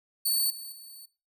5% pulse tone with level steps, 4484 Hz, C#8, 19 cents sharp, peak -17 / -32 / -38 dBFS, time 0.25-1.06 s, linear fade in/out 10 ms, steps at 0.5 / 0.72 s, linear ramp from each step 2 ms, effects noise-tail reverb RT60 0.3 s tail -18 dB re dry

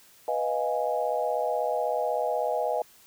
sine chord, F half-diminished seventh, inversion second, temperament equal, 493.9 / 622.3 / 698.5 / 830.6 Hz, Cb5 / Eb5 / F5 / Ab5, 0 / 0 / 0 / 0 cents, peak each -30 / -29 / -31 / -31 dBFS, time 0.28-2.82 s, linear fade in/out 2 ms, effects white hiss -56 dBFS RMS until 3.06 s

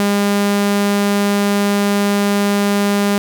sawtooth tone, 202.5 Hz, G#3, 43 cents flat, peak -9 dBFS, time 0-3.18 s, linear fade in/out 0 ms, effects none

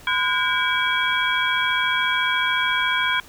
sine tone cluster, 1017 / 1451 / 1605 / 2293 / 3297 Hz, C6 / F#6 / G6 / D7 / G#7, -50 / -34 / +40 / -42 / -13 cents, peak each -25 dBFS, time 0.07-3.2 s, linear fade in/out 2 ms, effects pink hiss -46 dBFS RMS until 3.28 s

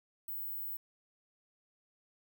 sine tone, 15990 Hz, B9, 20 cents sharp, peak -37 dBFS, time 0.28-0.77 s, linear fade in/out 5 ms, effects none

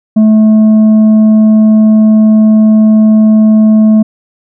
triangle tone with tanh clipping, 216.8 Hz, A3, 25 cents flat, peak -3 dBFS, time 0.16-4.03 s, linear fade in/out 10 ms, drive 9 dB, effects none

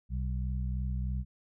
harmonic tone, 63.2 Hz, B1, 41 cents sharp, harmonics 1 / 2 / 3, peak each -31 / -37 / -41 dBFS, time 0.09-1.25 s, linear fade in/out 50 ms, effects none

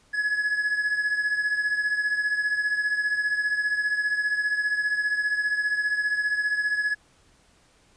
triangle beating tone pair, 1688 / 1703 Hz, G#6 / G#6, +28 / +43 cents, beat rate 15 Hz, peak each -22 / -28 dBFS, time 0.13-6.95 s, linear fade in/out 20 ms, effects pink hiss -60 dBFS RMS until 7.96 s + resampled to 22050 Hz

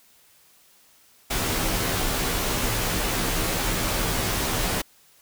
pink noise with comb filter, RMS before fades -25 dBFS, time 1.3-4.82 s, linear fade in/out 10 ms, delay 14 ms, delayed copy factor -0.75, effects white hiss -57 dBFS RMS until 5.21 s

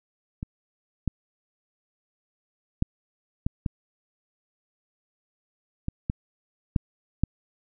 clicks, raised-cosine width 5 ms, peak -19 / -12 / -9 / -12 / -13 / -15 / -13 / -8 / -8 dBFS, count 9, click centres 0.429 / 1.077 / 2.824 / 3.465 / 3.662 / 5.884 / 6.099 / 6.762 / 7.236 s, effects none

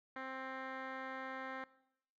10% pulse tone with low-pass filter, 263.2 Hz, C4, 10 cents sharp, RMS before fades -45 dBFS, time 0.16-1.64 s, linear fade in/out 2 ms, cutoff 2100 Hz, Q 2.4, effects noise-tail reverb RT60 0.8 s tail -20 dB re dry

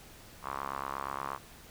sawtooth tone with band-pass filter, 68.5 Hz, C#2, 20 cents flat, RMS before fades -38 dBFS, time 0.42-1.39 s, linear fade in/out 50 ms, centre 1100 Hz, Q 4.7, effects pink hiss -53 dBFS RMS until 1.7 s

